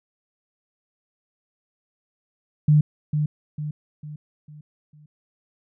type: tone with echo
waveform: sine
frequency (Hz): 150.2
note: D3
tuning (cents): +39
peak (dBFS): -12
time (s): 2.68-2.81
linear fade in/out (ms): 5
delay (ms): 450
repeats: 5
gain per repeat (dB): -7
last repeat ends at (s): 5.06
effects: none